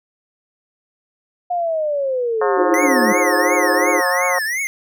sine linear sweep, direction down, 720 to 203.2 Hz, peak -17 dBFS, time 1.5-3.13 s, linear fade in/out 10 ms
harmonic tone, 179.9 Hz, F#3, 48 cents flat, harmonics 3 / 4 / 5 / 6 / 7 / 8 / 9 / 10, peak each -21 / -23 / -25 / -23 / -27 / -31 / -32 / -33 dBFS, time 2.41-4.39 s, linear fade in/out 5 ms
sine chord, F minor seventh, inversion third, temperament equal, 311.1 / 349.2 / 415.3 / 523.3 Hz, Eb4 / F4 / Ab4 / C5, 0 / 0 / 0 / 0 cents, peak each -23 dBFS, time 2.57-4.01 s, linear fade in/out 10 ms
square tone with vibrato, 1948 Hz, B6, 24 cents flat, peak -20 dBFS, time 2.74-4.67 s, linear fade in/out 0 ms, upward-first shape triangle, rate 2.8 Hz, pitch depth 250 cents each way
effects none

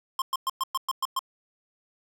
square tone bursts, 1059 Hz, C6, 21 cents sharp, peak -25 dBFS, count 8, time 0.19-1.192 s, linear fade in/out 2 ms, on 29 ms, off 110 ms, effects none

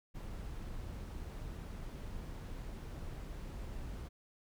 brown noise, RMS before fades -44 dBFS, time 0.14-4.09 s, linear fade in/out 20 ms, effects none

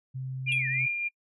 sine tone, 130.81 Hz, C3, in tune, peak -32 dBFS, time 0.14-0.87 s, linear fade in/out 20 ms
sine tone with tremolo, 2400 Hz, D7, 37 cents sharp, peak -25 dBFS, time 0.46-1.09 s, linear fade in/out 20 ms, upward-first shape sine, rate 3.4 Hz, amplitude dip 40%
sine linear two-way sweep, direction down then up, 2960 to 1760 to 2488 Hz, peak -32 dBFS, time 0.48-0.9 s, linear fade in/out 10 ms, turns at 0.68 s
square tone with exponential decay, 3322 Hz, G#7, in tune, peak -31 dBFS, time 0.52-0.63 s, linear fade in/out 1 ms, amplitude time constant 23 ms
effects noise-tail reverb RT60 0.1 s tail -24 dB re dry + resampled to 32000 Hz

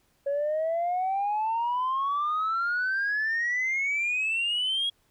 sine exponential sweep, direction up, 554.4 to 3322 Hz, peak -23 dBFS, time 0.26-4.9 s, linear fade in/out 10 ms, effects tanh soft clip ceiling -22 dBFS + pink hiss -68 dBFS RMS until 5.1 s

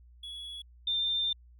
triangle / sine tone pair in turn, 3372 / 3594 Hz, G#7 / A7, +26 / +36 cents, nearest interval minor second, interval 110 cents, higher second, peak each -38 / -27 dBFS, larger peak second, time 0.23-0.62 / 0.87-1.33 s, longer second, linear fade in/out 5 ms, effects added 60 Hz sine -53 dBFS peak until 1.59 s

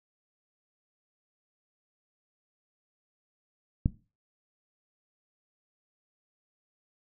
click, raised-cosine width 5 ms, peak -11 dBFS, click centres 3.859 s, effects noise-tail reverb RT60 0.3 s tail -17 dB re dry

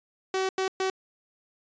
sawtooth tone bursts at uneven times, 379.4 Hz, F#4, 43 cents sharp, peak -21 dBFS, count 3, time 0.34-0.49 / 0.58-0.68 / 0.8-0.9 s, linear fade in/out 2 ms, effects resampled to 16000 Hz

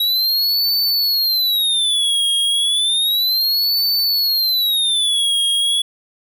square tone with vibrato, 3843 Hz, B7, 48 cents flat, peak -15 dBFS, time 0-5.82 s, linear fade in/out 5 ms, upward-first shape sine, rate 0.32 Hz, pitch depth 280 cents each way, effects none

